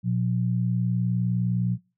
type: tone pair together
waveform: sine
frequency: 120 / 179.8 Hz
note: B2 / F#3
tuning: -49 / -49 cents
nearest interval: perfect fifth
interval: 700 cents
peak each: -24 / -24 dBFS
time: 0.03-1.78 s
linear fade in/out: 50 ms
effects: noise-tail reverb RT60 0.3 s tail -22 dB re dry